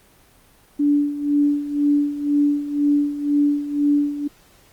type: tone with tremolo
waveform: sine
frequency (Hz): 290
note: D4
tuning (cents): -22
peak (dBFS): -13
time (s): 0.79-4.28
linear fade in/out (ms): 10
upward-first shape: sine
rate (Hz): 2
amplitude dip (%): 75
effects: pink hiss -53 dBFS RMS until 4.72 s + Opus 24 kbps